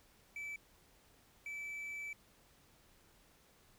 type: tone bursts at uneven times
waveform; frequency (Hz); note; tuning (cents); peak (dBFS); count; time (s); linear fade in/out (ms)
triangle; 2312; D7; -28; -40; 2; 0.36-0.56 / 1.46-2.13; 2
effects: pink hiss -67 dBFS RMS until 3.78 s